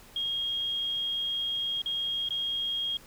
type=tone with dropouts; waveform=sine; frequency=3257 Hz; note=G#7; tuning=34 cents flat; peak=-28 dBFS; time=0.16-2.97 s; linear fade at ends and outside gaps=2 ms; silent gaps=1.818-1.859 / 2.288-2.306 s; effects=pink hiss -53 dBFS RMS until 3.06 s